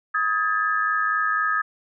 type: tone cluster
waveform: sine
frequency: 1261 / 1637 / 1741 Hz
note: D#6 / G#6 / A6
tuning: +23 / -25 / -19 cents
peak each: -22 / -25 / -27 dBFS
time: 0.14-1.62 s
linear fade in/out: 10 ms
effects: none